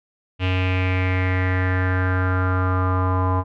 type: tone with low-pass filter sweep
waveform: square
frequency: 92.5 Hz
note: F#2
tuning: in tune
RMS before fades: -20 dBFS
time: 0.39-3.44 s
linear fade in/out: 50 ms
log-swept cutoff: 2800 to 1000 Hz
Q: 5.2
effects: none